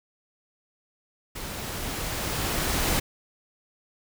pink noise with level ramp, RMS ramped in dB -36 to -24 dBFS, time 1.35-3 s, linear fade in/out 10 ms, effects none

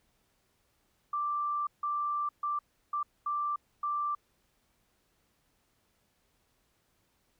sine tone bursts at uneven times, 1176 Hz, D6, 2 cents sharp, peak -29 dBFS, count 6, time 1.13-1.67 / 1.83-2.29 / 2.43-2.59 / 2.93-3.03 / 3.26-3.56 / 3.83-4.15 s, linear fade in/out 5 ms, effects pink hiss -73 dBFS RMS until 7.39 s

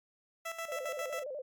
15% pulse tone with tremolo, 662 Hz, E5, 7 cents sharp, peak -30 dBFS, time 0.45-1.24 s, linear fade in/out 10 ms, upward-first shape square, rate 7.4 Hz, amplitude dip 65%
sine tone with vibrato, 554.4 Hz, C#5, in tune, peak -37 dBFS, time 0.68-1.42 s, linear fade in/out 10 ms, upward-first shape square, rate 12 Hz, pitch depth 120 cents each way
effects MP3 96 kbps

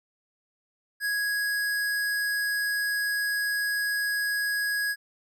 square tone, 1661.2 Hz, G#6, in tune, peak -26 dBFS, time 1-4.96 s, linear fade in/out 50 ms, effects none

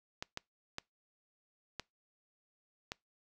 clicks, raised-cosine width 0.2 ms, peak -21 dBFS, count 5, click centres 0.225 / 0.374 / 0.784 / 1.797 / 2.919 s, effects noise-tail reverb RT60 0.2 s tail -25 dB re dry

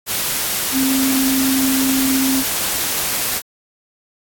sine tone in noise, 265.8 Hz, C4, 27 cents sharp, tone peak -15 dBFS, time 0.72-2.44 s, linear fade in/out 50 ms, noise white, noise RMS -20 dBFS, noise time 0.06-3.42 s, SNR +2 dB, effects AAC 64 kbps

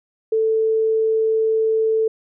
sine tone, 442.3 Hz, A4, 9 cents sharp, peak -15 dBFS, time 0.32-2.08 s, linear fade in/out 5 ms, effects none

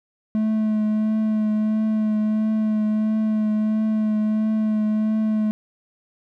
triangle tone with vibrato, 215.8 Hz, A3, 33 cents flat, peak -16 dBFS, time 0.35-5.51 s, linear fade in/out 0 ms, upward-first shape triangle, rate 1.5 Hz, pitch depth 20 cents each way, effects none

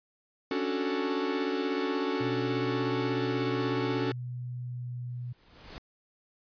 45% pulse chord, D major seventh, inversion third, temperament equal, 277.2 / 293.7 / 370 / 440 Hz, C#4 / D4 / F#4 / A4, 0 / 0 / 0 / 0 cents, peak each -33 / -36 / -33 / -34 dBFS, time 0.51-4.12 s, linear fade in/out 2 ms
sine tone with pitch glide, 123.47 to 122.76 Hz, B2 to B2, 0 to -10 cents, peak -34 dBFS, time 2.2-5.33 s, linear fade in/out 10 ms, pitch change -10 cents, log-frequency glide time 4.64-4.87 s
pink noise with exponential growth, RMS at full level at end -42 dBFS, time 5.09-5.78 s, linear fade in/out 0 ms, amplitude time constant 150 ms
effects resampled to 11025 Hz

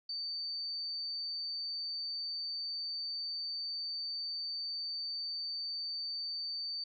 sine tone, 4581 Hz, D8, 44 cents flat, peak -36 dBFS, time 0.09-6.84 s, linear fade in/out 5 ms, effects none

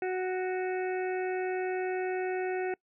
harmonic tone, 370 Hz, F#4, in tune, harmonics 1 / 2 / 4 / 5 / 6 / 7, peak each -30 / -36 / -42 / -44 / -46 / -47 dBFS, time 0.02-2.74 s, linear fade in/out 2 ms, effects noise-tail reverb RT60 0.1 s tail -25 dB re dry

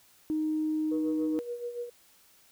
sine tone, 310.3 Hz, D#4, 5 cents flat, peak -26 dBFS, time 0.3-1.39 s, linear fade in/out 0 ms
sine tone with tremolo, 480.3 Hz, B4, 48 cents flat, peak -31 dBFS, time 0.91-1.9 s, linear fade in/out 10 ms, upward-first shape sine, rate 7 Hz, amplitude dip 65%
effects tanh soft clip ceiling -20 dBFS + white hiss -61 dBFS RMS until 2.51 s

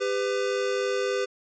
square tone pair together, 398.4 / 502 Hz, G4 / B4, +28 / +28 cents, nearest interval major third, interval 400 cents, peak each -28 dBFS, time 0-1.26 s, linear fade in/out 20 ms, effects resampled to 16000 Hz

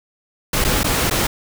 pink noise with dropouts, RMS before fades -18 dBFS, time 0.53-1.27 s, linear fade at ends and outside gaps 5 ms, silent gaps 0.643-0.647 / 0.833-0.843 / 1.099-1.109 s, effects none

